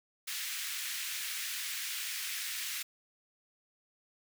pink high-pass noise, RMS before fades -38 dBFS, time 0.27-2.83 s, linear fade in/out 10 ms, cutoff 1800 Hz, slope 24 dB/octave, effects none

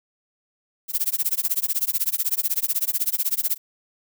violet noise with tremolo, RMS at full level -20 dBFS, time 0.88-3.58 s, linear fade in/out 50 ms, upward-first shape sine, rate 16 Hz, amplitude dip 100%, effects none

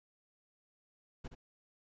brown noise with echo, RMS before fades -43 dBFS, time 1.24-1.28 s, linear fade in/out 10 ms, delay 71 ms, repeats 1, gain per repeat -9 dB, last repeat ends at 1.351 s, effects resampled to 16000 Hz

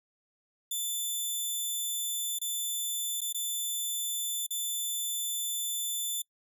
10% pulse tone with dropouts, 3520 Hz, A7, in tune, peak -23 dBFS, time 0.71-6.22 s, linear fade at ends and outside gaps 5 ms, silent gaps 2.388-2.414 / 3.207-3.215 / 3.327-3.345 / 4.466-4.506 s, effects noise-tail reverb RT60 0.1 s tail -25 dB re dry

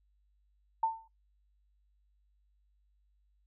sine tone with exponential decay, 897 Hz, A5, 33 cents sharp, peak -23 dBFS, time 0.83-1.08 s, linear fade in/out 5 ms, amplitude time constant 54 ms, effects noise-tail reverb RT60 0.2 s tail -24 dB re dry + added 50 Hz sine -68 dBFS peak until 3.46 s

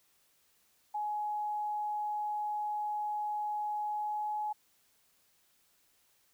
sine tone with pitch glide, 840 to 844.9 Hz, G#5 to G#5, +19 to +30 cents, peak -32 dBFS, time 0.94-4.53 s, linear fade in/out 10 ms, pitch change +11 cents, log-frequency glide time 3.83-4.39 s, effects white hiss -70 dBFS RMS until 6.33 s

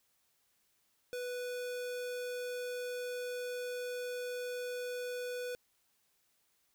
square tone, 493.9 Hz, B4, in tune, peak -38 dBFS, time 1.13-5.55 s, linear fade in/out 0 ms, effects white hiss -75 dBFS RMS until 6.74 s

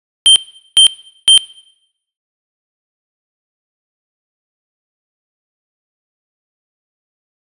square tone bursts, 3136 Hz, G7, in tune, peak -4 dBFS, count 3, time 0.26-1.377 s, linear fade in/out 0 ms, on 99 ms, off 410 ms, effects noise-tail reverb RT60 0.8 s tail -20 dB re dry + resampled to 32000 Hz

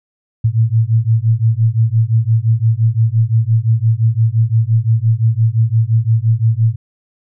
sine beating tone pair, 110 / 115.8 Hz, A2 / A#2, 0 / -11 cents, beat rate 5.8 Hz, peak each -13 dBFS, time 0.44-6.76 s, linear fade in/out 10 ms, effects none

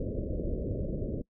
pink low-pass noise, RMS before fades -33 dBFS, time 0-1.22 s, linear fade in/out 5 ms, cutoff 600 Hz, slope 96 dB/octave, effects noise-tail reverb RT60 0.1 s tail -22 dB re dry

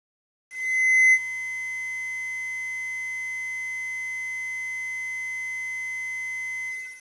triangle tone with ADSR envelope, 2045 Hz, C7, 40 cents flat, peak -11 dBFS, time 0.5-7.03 s, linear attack 630 ms, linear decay 52 ms, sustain -16 dB, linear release 340 ms, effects resampled to 24000 Hz + 8-bit

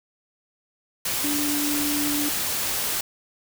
sine tone in noise, 292.7 Hz, D4, 6 cents flat, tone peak -25 dBFS, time 1.24-2.29 s, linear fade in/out 5 ms, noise white, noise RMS -26 dBFS, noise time 1.05-3.01 s, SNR -2 dB, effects none

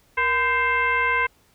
sine tone with frequency modulation, 1563 Hz, G6, 6 cents flat, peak -18 dBFS, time 0.17-1.27 s, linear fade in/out 10 ms, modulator 545 Hz, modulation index 1.5, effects pink hiss -60 dBFS RMS until 1.54 s

